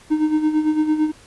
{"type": "tone with tremolo", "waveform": "triangle", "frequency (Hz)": 308.1, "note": "D#4", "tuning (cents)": -17, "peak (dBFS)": -11, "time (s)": [0.1, 1.12], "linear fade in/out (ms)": 20, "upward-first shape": "sine", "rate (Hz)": 8.9, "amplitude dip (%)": 65, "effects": ["pink hiss -48 dBFS RMS until 1.26 s", "resampled to 24000 Hz"]}